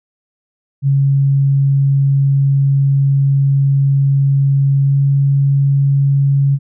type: tone with pitch glide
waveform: sine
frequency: 138.2 to 139 Hz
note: C#3 to C#3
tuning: -5 to +5 cents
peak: -9 dBFS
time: 0.82-6.59 s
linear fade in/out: 50 ms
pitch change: +10 cents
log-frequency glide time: 4.84-4.95 s
effects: none